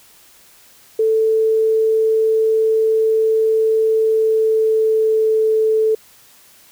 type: tone with pitch glide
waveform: sine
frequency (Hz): 441.6 to 438.3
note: A4 to A4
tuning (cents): +6 to -7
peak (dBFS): -12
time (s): 0.99-5.95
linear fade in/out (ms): 5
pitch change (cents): -13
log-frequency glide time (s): 3.91-5.46
effects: white hiss -48 dBFS RMS until 6.71 s